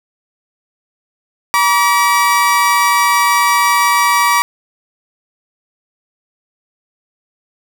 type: tone pair together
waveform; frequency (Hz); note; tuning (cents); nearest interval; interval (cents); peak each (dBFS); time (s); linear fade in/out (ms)
30% pulse; 958 / 1150.8; A#5 / D6; +47 / -36; minor third; 317; -10; 1.54-4.42; 0
effects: 7-bit